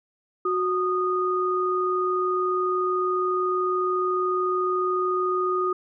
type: tone pair together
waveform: sine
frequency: 367.6 / 1233.7 Hz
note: F#4 / D#6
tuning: -11 / -15 cents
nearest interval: octave + major sixth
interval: 2096 cents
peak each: -24 dBFS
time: 0.45-5.73 s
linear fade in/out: 5 ms
effects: none